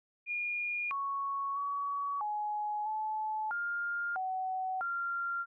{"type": "tone with pitch steps", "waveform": "sine", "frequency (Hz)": [2427, 1109, 1130, 840, 864, 1406, 751, 1385], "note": ["D#7", "C#6", "C#6", "G#5", "A5", "F6", "F#5", "F6"], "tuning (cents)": [-44, 0, 33, 19, -32, 11, 26, -15], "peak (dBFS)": -32, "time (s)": [0.26, 5.46], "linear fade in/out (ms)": 50, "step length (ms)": 650, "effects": []}